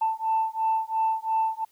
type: beating tone pair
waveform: sine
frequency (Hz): 886 / 888.9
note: A5 / A5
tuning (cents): +12 / +17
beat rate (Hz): 2.9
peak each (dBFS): -25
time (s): 0.01-1.65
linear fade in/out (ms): 10
effects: tanh soft clip ceiling -16 dBFS + white hiss -64 dBFS RMS until 1.71 s